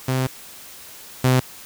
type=tone pair in turn; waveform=sawtooth; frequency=130 / 128.28 Hz; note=C3 / C3; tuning=-11 / -34 cents; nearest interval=unison; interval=23 cents; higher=first; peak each=-15 / -10 dBFS; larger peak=second; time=0.08-0.27 / 1.24-1.4 s; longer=first; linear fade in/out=5 ms; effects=white hiss -41 dBFS RMS until 1.65 s